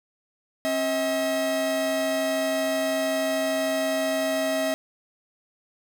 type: tone pair together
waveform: 45% pulse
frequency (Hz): 268.7 / 639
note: C4 / D#5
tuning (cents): +46 / +46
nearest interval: octave + minor third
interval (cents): 1500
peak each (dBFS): -29 / -24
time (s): 0.65-4.74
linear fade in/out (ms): 0
effects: none